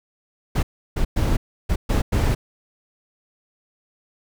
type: noise bursts at uneven times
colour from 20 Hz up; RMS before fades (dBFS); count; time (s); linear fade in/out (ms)
brown; -19; 6; 0.55-0.63 / 0.96-1.05 / 1.16-1.37 / 1.69-1.76 / 1.89-2.02 / 2.12-2.35; 10
effects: none